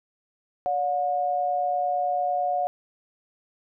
sine tone pair together, 573.1 / 722 Hz, D5 / F#5, -42 / -43 cents, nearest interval major third, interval 399 cents, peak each -29 / -23 dBFS, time 0.66-2.67 s, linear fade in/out 0 ms, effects none

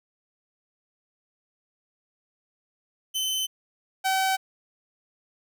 sawtooth tone pair in turn, 3056 / 764 Hz, G7 / G5, -45 / -45 cents, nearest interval 2 octaves, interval 2400 cents, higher first, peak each -22 / -18 dBFS, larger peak second, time 3.14-3.47 / 4.04-4.37 s, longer neither, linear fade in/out 20 ms, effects none

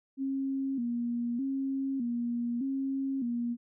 sine tone with vibrato, 253.6 Hz, B3, 46 cents sharp, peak -29 dBFS, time 0.17-3.57 s, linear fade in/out 50 ms, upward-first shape square, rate 0.82 Hz, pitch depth 110 cents each way, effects none

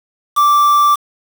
triangle tone with quantisation, 1170 Hz, D6, 7 cents flat, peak -6 dBFS, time 0.36-0.96 s, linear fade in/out 20 ms, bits 4, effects none

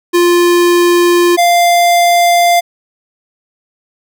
square tone pair in turn, 349.2 / 695.6 Hz, F4 / F5, 0 / -7 cents, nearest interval octave, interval 1193 cents, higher second, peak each -7 dBFS, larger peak neither, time 0.13-1.37 / 1.37-2.61 s, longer neither, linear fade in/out 20 ms, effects none

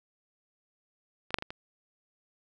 clicks, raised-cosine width 0.3 ms, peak -27 / -6 / -18 / -19 / -23 dBFS, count 5, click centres 1.306 / 1.343 / 1.386 / 1.424 / 1.505 s, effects none

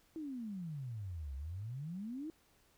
sine exponential two-way sweep, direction down then up, 329.6 to 65.1 to 329.6 Hz, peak -40 dBFS, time 0.16-2.3 s, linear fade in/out 0 ms, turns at 1.35 s, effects pink hiss -70 dBFS RMS until 2.77 s

